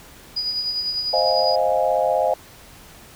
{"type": "tone with tremolo", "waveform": "sine", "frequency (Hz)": 4920, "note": "D#8", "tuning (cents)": -20, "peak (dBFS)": -20, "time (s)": [0.36, 1.56], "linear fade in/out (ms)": 10, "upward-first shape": "sine", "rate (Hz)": 10, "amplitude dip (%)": 45}
{"type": "chord", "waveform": "sine", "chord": "F minor seventh", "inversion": "second", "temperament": "equal", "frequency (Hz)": [523.3, 622.3, 698.5, 830.6], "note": ["C5", "Eb5", "F5", "Ab5"], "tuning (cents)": [0, 0, 0, 0], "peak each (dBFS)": [-22, -21, -22, -24], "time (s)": [1.13, 2.34], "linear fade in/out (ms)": 5}
{"effects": ["pink hiss -45 dBFS RMS until 3.15 s"]}